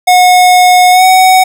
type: tone with pitch glide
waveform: square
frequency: 727 to 747.9 Hz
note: F#5 to F#5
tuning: -31 to +18 cents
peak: -3 dBFS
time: 0.07-1.44 s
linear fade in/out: 10 ms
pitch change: +49 cents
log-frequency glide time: 0.91-1.04 s
effects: none